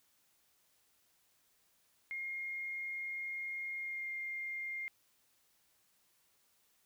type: tone with pitch glide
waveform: sine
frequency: 2135 to 2115 Hz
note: C7 to C7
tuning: +34 to +18 cents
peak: -38 dBFS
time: 2.11-4.88 s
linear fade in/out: 0 ms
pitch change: -16 cents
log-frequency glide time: 3.76-4.1 s
effects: white hiss -73 dBFS RMS until 6.85 s